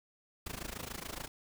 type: noise with amplitude modulation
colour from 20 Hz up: pink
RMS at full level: -39 dBFS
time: 0.46-1.28 s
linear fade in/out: 5 ms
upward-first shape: sine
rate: 27 Hz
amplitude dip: 90%
effects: none